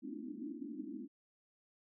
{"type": "band-pass noise", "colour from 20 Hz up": "white", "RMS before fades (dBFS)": -45, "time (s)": [0.02, 1.08], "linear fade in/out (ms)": 20, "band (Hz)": [210, 330], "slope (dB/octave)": 96, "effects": []}